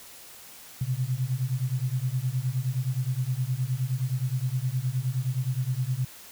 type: beating tone pair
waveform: sine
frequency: 123.47 / 133.07 Hz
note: B2 / C3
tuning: 0 / +30 cents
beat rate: 9.6 Hz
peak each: -28 dBFS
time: 0.81-6.05 s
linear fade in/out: 5 ms
effects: white hiss -47 dBFS RMS until 6.31 s